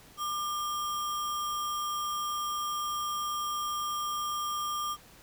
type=tone with sample-and-hold; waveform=sine; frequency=1194 Hz; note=D6; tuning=28 cents sharp; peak=-30 dBFS; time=0.17-4.97 s; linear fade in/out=50 ms; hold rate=4410 Hz; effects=pink hiss -55 dBFS RMS until 5.22 s